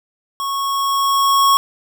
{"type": "tone with level ramp", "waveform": "square", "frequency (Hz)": 1102, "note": "C#6", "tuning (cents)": -11, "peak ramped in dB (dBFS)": [-21, -10], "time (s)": [0.4, 1.57], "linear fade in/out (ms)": 0, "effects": []}